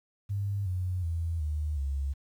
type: tone with pitch steps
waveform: sine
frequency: 100 / 91.17 / 83.12 / 75.79 / 69.1 Hz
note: G2 / F#2 / E2 / D#2 / C#2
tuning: +35 / -25 / +15 / -45 / -5 cents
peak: -28 dBFS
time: 0.29-2.14 s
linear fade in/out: 20 ms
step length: 370 ms
effects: 10-bit